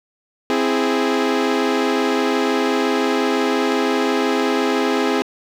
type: chord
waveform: sawtooth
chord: C augmented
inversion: none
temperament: equal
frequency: 261.6 / 329.6 / 415.3 Hz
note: C4 / E4 / G#4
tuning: 0 / 0 / 0 cents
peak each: -16 / -19 / -16 dBFS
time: 0.5-5.22 s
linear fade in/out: 0 ms
effects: low-pass 5000 Hz 12 dB/octave + 8-bit